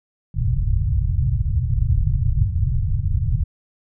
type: low-pass noise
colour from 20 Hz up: white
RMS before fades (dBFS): -19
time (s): 0.34-3.44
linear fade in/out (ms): 10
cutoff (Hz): 130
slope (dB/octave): 48
effects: none